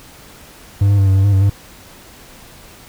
triangle tone with pitch steps, 99.7 / 100.9 / 97.8 / 95.9 / 97 / 100.9 / 96.2 / 99.9 Hz, G2 / G#2 / G2 / G2 / G2 / G#2 / G2 / G2, +30 / -49 / -4 / -37 / -18 / -49 / -32 / +33 cents, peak -7 dBFS, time 0.81-1.498 s, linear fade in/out 5 ms, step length 86 ms, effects pink hiss -41 dBFS RMS until 2.88 s

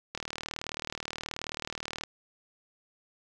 click train, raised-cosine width 0.2 ms, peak -17 dBFS, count 74, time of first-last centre 0.15-2.036 s, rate 38.7 Hz, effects none

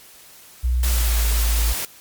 sine tone with pitch glide, 61.4 to 55.34 Hz, B1 to A1, -9 to +11 cents, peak -16 dBFS, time 0.63-1.74 s, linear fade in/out 20 ms, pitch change -180 cents, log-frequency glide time 0.8-1.17 s
white noise, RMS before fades -26 dBFS, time 0.83-1.85 s, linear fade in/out 2 ms
effects white hiss -46 dBFS RMS until 2 s + MP3 96 kbps

